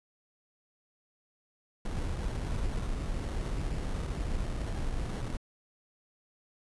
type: noise with sample-and-hold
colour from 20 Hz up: brown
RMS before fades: -33 dBFS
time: 1.85-5.37 s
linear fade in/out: 5 ms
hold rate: 2450 Hz
effects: resampled to 24000 Hz